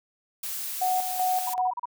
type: noise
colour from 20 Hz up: blue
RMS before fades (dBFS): -33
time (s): 0.43-1.54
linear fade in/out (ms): 5
type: tone with tremolo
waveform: sine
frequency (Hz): 738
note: F#5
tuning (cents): -5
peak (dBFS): -22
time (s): 0.81-1.71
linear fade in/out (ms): 10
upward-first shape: square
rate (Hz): 2.6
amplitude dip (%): 60
type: tone bursts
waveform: sine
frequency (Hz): 969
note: B5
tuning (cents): -33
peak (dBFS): -28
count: 7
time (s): 1.47-1.856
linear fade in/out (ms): 5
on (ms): 26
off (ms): 34
effects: none